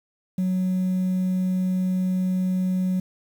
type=tone; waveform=sine; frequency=185 Hz; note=F#3; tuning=in tune; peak=-18 dBFS; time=0.38-3 s; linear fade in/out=5 ms; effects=tanh soft clip ceiling -19 dBFS + 8-bit